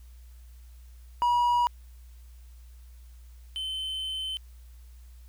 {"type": "tone pair in turn", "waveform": "triangle", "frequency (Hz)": [965, 3069], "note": ["B5", "G7"], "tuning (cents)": [-40, -37], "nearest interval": "octave + minor sixth", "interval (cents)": 2003, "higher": "second", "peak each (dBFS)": [-19, -29], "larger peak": "first", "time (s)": [[1.22, 1.67], [3.56, 4.37]], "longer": "second", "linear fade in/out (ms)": 0, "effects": ["added 60 Hz sine -46 dBFS peak until 5.28 s", "white hiss -64 dBFS RMS until 5.28 s"]}